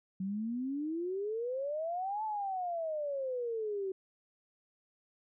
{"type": "exponential two-way sweep", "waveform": "sine", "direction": "up then down", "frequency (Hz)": [185.2, 880, 375.1], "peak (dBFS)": -33, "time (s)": [0.2, 3.92], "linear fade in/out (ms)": 5, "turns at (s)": 2.24, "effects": []}